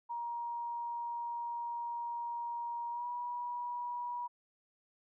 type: tone with pitch glide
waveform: sine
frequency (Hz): 945 to 967.1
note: A#5 to B5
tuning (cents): +23 to -37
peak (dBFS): -36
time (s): 0.09-4.28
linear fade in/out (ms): 20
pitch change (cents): +40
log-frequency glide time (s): 2.91-3.06
effects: none